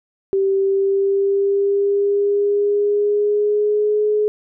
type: tone with pitch glide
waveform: sine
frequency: 389.3 to 422.1 Hz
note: G4 to G#4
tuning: -12 to +28 cents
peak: -14 dBFS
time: 0.33-4.28 s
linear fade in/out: 0 ms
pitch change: +140 cents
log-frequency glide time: 0.56-4.03 s
effects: none